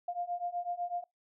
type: beating tone pair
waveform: sine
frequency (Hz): 698.5 / 706.5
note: F5 / F5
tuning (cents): 0 / +20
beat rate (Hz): 8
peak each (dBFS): -37 / -36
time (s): 0.08-1.04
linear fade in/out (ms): 5
effects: noise-tail reverb RT60 0.2 s tail -26 dB re dry